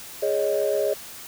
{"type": "chord", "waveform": "sine", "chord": "Ab suspended fourth", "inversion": "none", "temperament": "equal", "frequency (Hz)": [415.3, 554.4, 622.3], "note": ["Ab4", "Db5", "Eb5"], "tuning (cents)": [0, 0, 0], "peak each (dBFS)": -24, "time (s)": [0.22, 0.94], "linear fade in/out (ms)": 10, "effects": ["tanh soft clip ceiling -13 dBFS", "white hiss -40 dBFS RMS until 1.27 s"]}